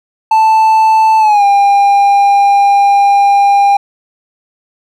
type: tone with pitch glide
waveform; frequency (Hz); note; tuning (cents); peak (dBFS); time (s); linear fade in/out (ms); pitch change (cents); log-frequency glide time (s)
triangle; 880 to 802.3; A5 to G5; 0 to +40; -3; 0.31-3.77; 5; -160; 1.19-1.44
effects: none